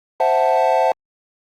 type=chord; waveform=triangle; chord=F# half-diminished seventh; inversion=second; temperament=equal; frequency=523.3 / 659.3 / 740 / 880 Hz; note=C5 / E5 / F#5 / A5; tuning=0 / 0 / 0 / 0 cents; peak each=-17 dBFS; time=0.2-0.92 s; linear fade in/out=2 ms; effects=Opus 32 kbps